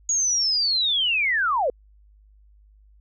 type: linear sweep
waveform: sine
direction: down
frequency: 6750 to 460 Hz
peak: -19 dBFS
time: 0.09-1.7 s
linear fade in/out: 2 ms
effects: added 51 Hz sine -51 dBFS peak until 3 s